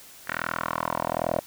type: tone with band-pass filter sweep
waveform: 10% pulse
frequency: 41.2 Hz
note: E1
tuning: in tune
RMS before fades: -29 dBFS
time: 0.27-1.41 s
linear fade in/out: 10 ms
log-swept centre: 1700 to 610 Hz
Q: 3.1
effects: white hiss -48 dBFS RMS until 1.46 s